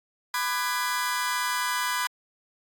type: chord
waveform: sawtooth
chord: G# half-diminished seventh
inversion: first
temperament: just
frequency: 996.7 / 1196.1 / 1495.1 / 1661.2 Hz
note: B5 / D6 / F#6 / G#6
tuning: +16 / +31 / +18 / 0 cents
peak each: -24 / -30 / -30 / -29 dBFS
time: 0.34-2.07 s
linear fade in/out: 2 ms
effects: AAC 64 kbps